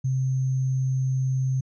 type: tone with sample-and-hold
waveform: sine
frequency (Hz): 130.81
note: C3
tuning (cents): 0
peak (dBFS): -21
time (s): 0.04-1.61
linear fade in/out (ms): 10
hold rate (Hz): 6300
effects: resampled to 22050 Hz